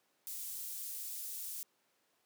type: high-pass noise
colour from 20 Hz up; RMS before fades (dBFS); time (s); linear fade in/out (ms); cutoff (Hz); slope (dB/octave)
pink; -43; 0.27-1.63; 0; 10000; 12
effects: pink hiss -75 dBFS RMS until 2.25 s + high-pass 300 Hz 12 dB/octave